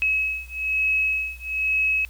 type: beating tone pair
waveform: sine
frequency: 2567 / 2568.1 Hz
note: E7 / E7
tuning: -47 / -46 cents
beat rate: 1.1 Hz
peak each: -24 dBFS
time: 0.02-2.05 s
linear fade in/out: 0 ms
effects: added 60 Hz sine -40 dBFS peak until 2.09 s + white hiss -53 dBFS RMS until 2.09 s